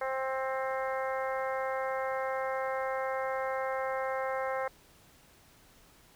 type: harmonic tone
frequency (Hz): 264.1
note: C4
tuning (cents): +16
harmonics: 2 / 3 / 4 / 5 / 6 / 7 / 8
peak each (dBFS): -33 / -37 / -39 / -41 / -43 / -44 / -45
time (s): 0.01-4.68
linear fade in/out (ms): 5
effects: pink hiss -60 dBFS RMS until 6.15 s